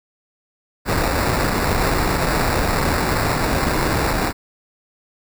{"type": "noise with sample-and-hold", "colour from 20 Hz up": "pink", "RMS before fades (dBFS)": -19, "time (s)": [0.85, 4.33], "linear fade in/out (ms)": 50, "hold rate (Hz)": 3150, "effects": []}